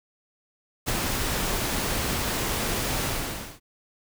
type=noise with ADSR envelope; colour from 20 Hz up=pink; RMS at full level=-25 dBFS; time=0.86-3.6 s; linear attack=27 ms; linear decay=25 ms; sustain=-2 dB; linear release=550 ms; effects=none